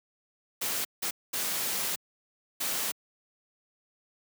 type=noise bursts at uneven times; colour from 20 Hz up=white; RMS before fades=-31 dBFS; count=4; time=0.61-0.85 / 1.02-1.11 / 1.33-1.96 / 2.6-2.92 s; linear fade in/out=10 ms; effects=high-pass 150 Hz 12 dB/octave